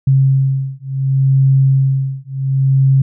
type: beating tone pair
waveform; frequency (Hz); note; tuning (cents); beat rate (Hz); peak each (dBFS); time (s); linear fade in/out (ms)
sine; 134.4 / 135.09; C3 / C#3; +47 / -44; 0.69; -13; 0.07-3.02; 5
effects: none